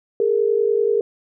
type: tone pair together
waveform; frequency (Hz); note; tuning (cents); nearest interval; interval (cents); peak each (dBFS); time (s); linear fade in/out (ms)
sine; 411.2 / 461.6; G#4 / A#4; -17 / -17; major second; 200; -18; 0.2-1.01; 2
effects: none